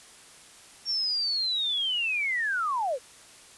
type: linear sweep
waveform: sine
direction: down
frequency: 5550 to 460 Hz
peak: -25 dBFS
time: 0.85-2.99 s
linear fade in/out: 50 ms
effects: white hiss -51 dBFS RMS until 3.57 s + resampled to 24000 Hz